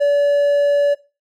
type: tone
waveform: triangle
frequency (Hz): 574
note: D5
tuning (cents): -40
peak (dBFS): -10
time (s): 0-0.95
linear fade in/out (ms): 20
effects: noise-tail reverb RT60 0.3 s tail -19 dB re dry